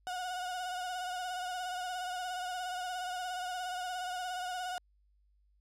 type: tone with vibrato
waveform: 35% pulse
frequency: 728 Hz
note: F#5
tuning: 28 cents flat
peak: -34 dBFS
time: 0.07-4.78 s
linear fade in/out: 0 ms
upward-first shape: sine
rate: 17 Hz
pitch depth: 37 cents each way
effects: added 50 Hz sine -66 dBFS peak until 5.6 s + low-pass 10000 Hz 12 dB/octave